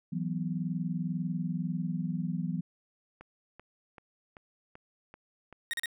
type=chord; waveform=sine; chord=E suspended second; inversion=none; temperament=equal; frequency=164.81 / 185 / 246.9 Hz; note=E3 / F#3 / B3; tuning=0 / 0 / 0 cents; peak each=-33 / -34 / -38 dBFS; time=0.12-2.61 s; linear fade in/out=10 ms
type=click train; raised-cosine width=0.5 ms; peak=-33 dBFS; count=7; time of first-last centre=3.21-5.527 s; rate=2.59 Hz
type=tone bursts; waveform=30% pulse; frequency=1864.7 Hz; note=A#6; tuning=in tune; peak=-28 dBFS; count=3; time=5.71-5.858 s; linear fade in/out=0 ms; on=24 ms; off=38 ms
effects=none